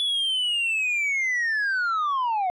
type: linear sweep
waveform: sine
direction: down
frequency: 3442 to 706 Hz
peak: -19 dBFS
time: 0-2.5 s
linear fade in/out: 0 ms
effects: tanh soft clip ceiling -21 dBFS